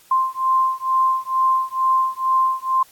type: beating tone pair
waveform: sine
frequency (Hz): 1046.5 / 1048.7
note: C6 / C6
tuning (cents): 0 / +4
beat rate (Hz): 2.2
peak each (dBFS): -19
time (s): 0.11-2.83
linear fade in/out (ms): 5
effects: white hiss -51 dBFS RMS until 2.91 s + AAC 64 kbps